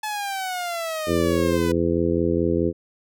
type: exponential sweep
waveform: sawtooth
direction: down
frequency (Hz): 864 to 493.9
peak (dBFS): -22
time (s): 0.03-1.72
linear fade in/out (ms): 5
type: harmonic tone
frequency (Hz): 84.7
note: E2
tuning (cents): +48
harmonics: 1 / 2 / 3 / 4 / 5 / 6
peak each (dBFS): -28 / -27 / -26 / -23 / -25 / -27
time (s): 1.06-2.73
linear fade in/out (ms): 50
effects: none